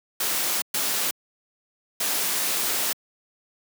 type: noise bursts at uneven times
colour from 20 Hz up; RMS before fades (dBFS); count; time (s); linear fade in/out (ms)
white; -25; 3; 0.2-0.62 / 0.74-1.11 / 2-2.93; 5
effects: high-pass 200 Hz 12 dB/octave